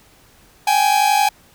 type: tone pair together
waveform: 45% pulse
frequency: 785 / 836.4 Hz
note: G5 / G#5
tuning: +2 / +12 cents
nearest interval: minor second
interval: 110 cents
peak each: -17 / -15 dBFS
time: 0.67-1.29 s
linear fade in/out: 5 ms
effects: pink hiss -51 dBFS RMS until 1.54 s